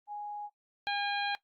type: tone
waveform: sine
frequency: 829 Hz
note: G#5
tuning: 3 cents flat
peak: -37 dBFS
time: 0.07-0.5 s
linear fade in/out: 50 ms
type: harmonic tone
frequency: 811 Hz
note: G#5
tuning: 41 cents flat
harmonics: 1 / 2 / 3 / 4 / 5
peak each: -33 / -36 / -38 / -39 / -40 dBFS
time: 0.87-1.35 s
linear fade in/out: 0 ms
effects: noise-tail reverb RT60 0.1 s tail -17 dB re dry + Opus 32 kbps